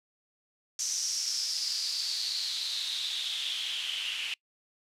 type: noise with band-pass filter sweep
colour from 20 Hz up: white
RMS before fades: -33 dBFS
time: 0.79-4.34 s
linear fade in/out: 2 ms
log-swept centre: 6000 to 2800 Hz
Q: 6.7
effects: noise-tail reverb RT60 0.1 s tail -26 dB re dry + low-pass 12000 Hz 12 dB/octave